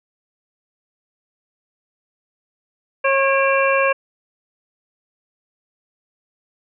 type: harmonic tone with a mistuned harmonic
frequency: 544 Hz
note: C#5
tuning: 33 cents flat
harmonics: 1 / 2 / 3 / 4 / 5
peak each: -17 / -20 / -22 / -23 / -24 dBFS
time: 3.04-3.93 s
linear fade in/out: 10 ms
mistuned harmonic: 4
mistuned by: +140 cents
effects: none